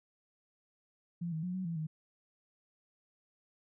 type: tone with pitch steps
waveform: sine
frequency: 171.6 / 159 / 180.2 / 186.7 / 167.2 / 156.5 Hz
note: F3 / D#3 / F#3 / F#3 / E3 / D#3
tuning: -30 / +38 / -45 / +16 / +25 / +10 cents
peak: -34 dBFS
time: 1.21-1.87 s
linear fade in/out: 10 ms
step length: 110 ms
effects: none